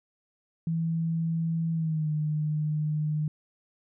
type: tone with pitch glide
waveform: sine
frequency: 164.2 to 152.32 Hz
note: E3 to D#3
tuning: -6 to -36 cents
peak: -25 dBFS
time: 0.67-3.28 s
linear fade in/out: 2 ms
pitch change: -130 cents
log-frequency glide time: 1.73-2.1 s
effects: none